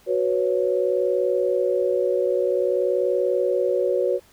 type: chord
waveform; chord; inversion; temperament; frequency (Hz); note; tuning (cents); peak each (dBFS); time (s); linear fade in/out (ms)
sine; F# suspended fourth; none; equal; 370 / 493.9 / 554.4; F#4 / B4 / C#5; 0 / 0 / 0; -23; 0.06-4.2; 50
effects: pink hiss -55 dBFS RMS until 4.32 s